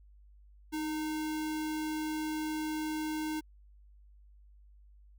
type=tone with sample-and-hold; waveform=sine; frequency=311.1 Hz; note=D#4; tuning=in tune; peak=-32 dBFS; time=0.72-3.41 s; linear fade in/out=20 ms; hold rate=1225 Hz; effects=added 50 Hz sine -55 dBFS peak until 5.18 s